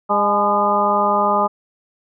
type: harmonic tone with a mistuned harmonic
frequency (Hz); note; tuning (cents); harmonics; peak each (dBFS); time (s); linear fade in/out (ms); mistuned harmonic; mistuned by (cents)
203.6; G#3; -34; 1 / 2 / 3 / 4 / 5 / 6; -25 / -25 / -21 / -19 / -21 / -19; 0.09-1.48; 20; 4; +52
effects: none